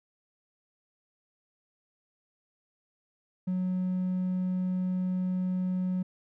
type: tone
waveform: triangle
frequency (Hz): 183.7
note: F#3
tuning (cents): -12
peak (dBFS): -24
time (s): 3.47-6.03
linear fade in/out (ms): 10
effects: tanh soft clip ceiling -21 dBFS